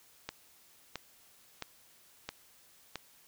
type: click train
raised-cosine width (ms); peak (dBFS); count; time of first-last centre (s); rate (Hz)
0.2; -20; 5; 0.29-2.957; 1.5
effects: white hiss -62 dBFS RMS until 3.27 s

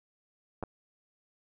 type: clicks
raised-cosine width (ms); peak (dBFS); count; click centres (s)
1; -22; 2; 0.627 / 0.636
effects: none

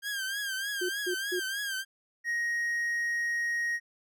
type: tone with vibrato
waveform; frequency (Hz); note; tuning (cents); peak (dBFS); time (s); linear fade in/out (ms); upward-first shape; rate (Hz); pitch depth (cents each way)
sawtooth; 1600; G6; +35; -28; 0.02-1.85; 50; triangle; 3.3; 91
type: tone bursts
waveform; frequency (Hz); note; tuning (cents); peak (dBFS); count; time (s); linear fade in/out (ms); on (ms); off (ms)
sine; 361.1; F#4; -42; -29; 3; 0.81-1.399; 10; 83; 170
type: tone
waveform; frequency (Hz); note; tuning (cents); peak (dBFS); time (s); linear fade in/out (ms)
triangle; 1879; A#6; +13; -26; 2.24-3.8; 50
effects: none

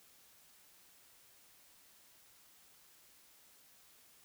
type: silence
effects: white hiss -64 dBFS RMS until 4.24 s

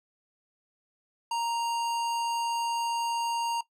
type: tone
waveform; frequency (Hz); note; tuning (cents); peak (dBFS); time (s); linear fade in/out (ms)
square; 932.3; A#5; 0; -28; 1.31-3.61; 5
effects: noise-tail reverb RT60 0.1 s tail -17 dB re dry + low-pass 10000 Hz 12 dB/octave

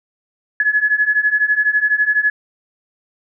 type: beating tone pair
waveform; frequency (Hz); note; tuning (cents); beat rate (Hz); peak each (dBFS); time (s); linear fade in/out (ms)
sine; 1693 / 1705; G#6 / G#6; +33 / +45; 12; -17 / -15; 0.6-2.3; 2
effects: none

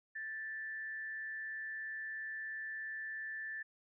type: tone with frequency modulation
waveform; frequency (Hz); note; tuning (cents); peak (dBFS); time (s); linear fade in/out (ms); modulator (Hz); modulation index
sine; 1760; A6; 0; -40; 0.15-3.63; 10; 143; 0.34
effects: none

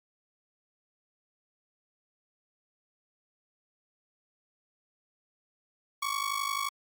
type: ring-modulated tone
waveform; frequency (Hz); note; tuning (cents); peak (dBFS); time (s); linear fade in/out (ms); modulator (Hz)
sawtooth; 1119; C#6; +16; -23; 6.02-6.69; 5; 25.8
effects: Opus 48 kbps

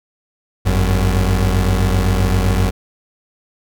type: tone pair together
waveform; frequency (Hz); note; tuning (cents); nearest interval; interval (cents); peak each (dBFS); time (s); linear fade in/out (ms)
30% pulse; 50.2 / 92.7; G1 / F#2; +42 / +4; major seventh; 1062; -13; 0.65-2.71; 20
effects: none

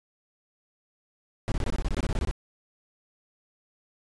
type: noise bursts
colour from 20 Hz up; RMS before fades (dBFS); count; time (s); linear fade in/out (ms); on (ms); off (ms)
brown; -26; 14; 1.48-2.311; 0; 38; 23
effects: resampled to 22050 Hz

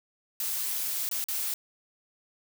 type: noise with dropouts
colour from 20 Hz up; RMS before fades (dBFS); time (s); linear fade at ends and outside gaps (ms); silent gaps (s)
blue; -31; 0.4-1.54; 1; 1.09-1.113 / 1.241-1.285
effects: none

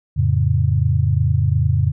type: chord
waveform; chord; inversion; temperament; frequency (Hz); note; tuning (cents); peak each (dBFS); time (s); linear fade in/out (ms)
sine; F augmented; none; equal; 87.31 / 110 / 138.59; F2 / A2 / C#3; 0 / 0 / 0; -18; 0.16-1.92; 20
effects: none

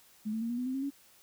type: tone with pitch steps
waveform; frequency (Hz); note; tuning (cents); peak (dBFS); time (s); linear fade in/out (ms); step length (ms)
sine; 214 / 222.3 / 231 / 239.9 / 249.3 / 258.9 / 269 / 279.5; A3 / A3 / A#3 / A#3 / B3 / C4 / C4 / C#4; -48 / +18 / -16 / +50 / +16 / -18 / +48 / +14; -31; 0.25-0.906; 20; 82
effects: white hiss -61 dBFS RMS until 1.22 s

